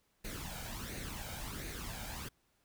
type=noise with flanger; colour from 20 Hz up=pink; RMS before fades=-43 dBFS; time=0.24-2.29 s; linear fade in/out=10 ms; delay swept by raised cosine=0.46 to 1.34 ms; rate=1.4 Hz; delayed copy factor=+0.6; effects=pink hiss -75 dBFS RMS until 2.64 s